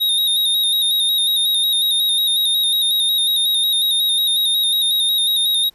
square tone with vibrato, 3729 Hz, A#7, in tune, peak -15 dBFS, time 0-5.7 s, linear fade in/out 20 ms, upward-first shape square, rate 5.5 Hz, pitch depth 36 cents each way, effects pink hiss -57 dBFS RMS until 5.74 s + resampled to 32000 Hz

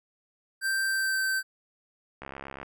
square tone with pitch glide, 1568 to 1549.1 Hz, G6 to G6, 0 to -21 cents, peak -26 dBFS, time 0.61-1.43 s, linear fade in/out 50 ms, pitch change -21 cents, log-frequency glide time 0.86-1.21 s
click train, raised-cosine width 0.5 ms, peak -24 dBFS, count 29, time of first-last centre 2.22-2.63 s, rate 68.3 Hz
effects none

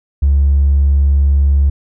triangle tone, 70 Hz, C#2, 18 cents sharp, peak -4 dBFS, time 0.22-1.7 s, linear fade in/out 10 ms, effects tanh soft clip ceiling -5 dBFS

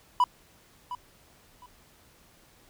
triangle tone with echo, 987.8 Hz, B5, in tune, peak -16 dBFS, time 0.2-0.24 s, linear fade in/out 2 ms, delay 710 ms, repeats 2, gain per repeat -14 dB, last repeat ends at 1.66 s, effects pink hiss -59 dBFS RMS until 2.69 s

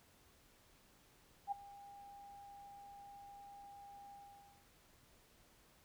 sine tone with ADSR envelope, 804 Hz, G5, 44 cents sharp, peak -34 dBFS, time 1.47-4.67 s, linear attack 48 ms, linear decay 10 ms, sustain -19 dB, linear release 540 ms, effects pink hiss -68 dBFS RMS until 5.84 s

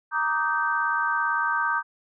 sine chord, Eb major seventh, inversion second, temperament just, 933.4 / 1166.7 / 1244.5 / 1555.6 Hz, Bb5 / D6 / Eb6 / G6, +2 / -12 / 0 / -14 cents, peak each -28 / -29 / -29 / -25 dBFS, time 0.11-1.83 s, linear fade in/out 50 ms, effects none

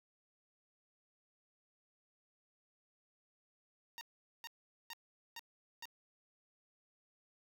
10% pulse tone bursts, 927 Hz, A#5, 10 cents flat, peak -37 dBFS, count 5, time 3.98-5.855 s, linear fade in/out 0 ms, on 31 ms, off 430 ms, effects 13-bit

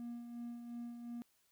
triangle tone with tremolo, 237.5 Hz, A#3, 33 cents sharp, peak -39 dBFS, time 0-1.22 s, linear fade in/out 0 ms, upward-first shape sine, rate 2.8 Hz, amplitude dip 50%, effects tanh soft clip ceiling -35 dBFS + white hiss -75 dBFS RMS until 1.51 s

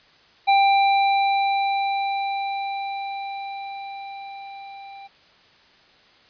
square tone with level ramp, 790 Hz, G5, 13 cents sharp, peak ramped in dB -14 to -39 dBFS, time 0.47-5.08 s, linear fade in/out 20 ms, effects white hiss -54 dBFS RMS until 6.29 s + resampled to 11025 Hz

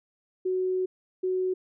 sine tone pair in turn, 370.9 / 370.9 Hz, F#4 / F#4, +4 / +4 cents, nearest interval unison, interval 0 cents, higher neither, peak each -24 dBFS, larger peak neither, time 0.45-0.86 / 1.23-1.54 s, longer first, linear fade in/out 10 ms, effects none

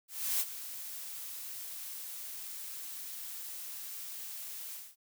blue noise with ADSR envelope, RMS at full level -30 dBFS, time 0.08-4.96 s, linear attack 320 ms, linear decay 42 ms, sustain -13 dB, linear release 230 ms, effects none

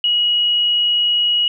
sine tone, 2905 Hz, F#7, 32 cents flat, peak -13 dBFS, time 0.04-1.48 s, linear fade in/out 2 ms, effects none

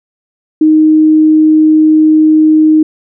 sine tone, 311.1 Hz, D#4, in tune, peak -3 dBFS, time 0.61-2.83 s, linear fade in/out 5 ms, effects none

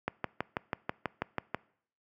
click train, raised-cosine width 0.5 ms, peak -15 dBFS, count 10, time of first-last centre 0.08-1.546 s, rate 6.14 Hz, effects noise-tail reverb RT60 0.6 s tail -23 dB re dry + high-pass 100 Hz 12 dB/octave

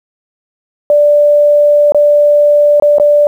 sine tone with dropouts, 587.3 Hz, D5, in tune, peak -4 dBFS, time 0.9-3.27 s, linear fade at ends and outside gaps 1 ms, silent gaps 1.921-1.946 / 2.799-2.823 / 2.984-2.998 s, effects 7-bit

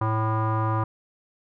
square tone with low-pass filter, 110 Hz, A2, in tune, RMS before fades -24 dBFS, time 0.01-0.84 s, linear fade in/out 5 ms, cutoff 1100 Hz, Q 9.3, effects none

